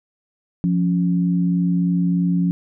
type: tone pair together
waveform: sine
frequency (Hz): 175.7 / 278.9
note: F3 / C#4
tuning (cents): +11 / +11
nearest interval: minor sixth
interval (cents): 800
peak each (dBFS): -16 / -24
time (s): 0.64-2.51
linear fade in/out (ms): 0
effects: none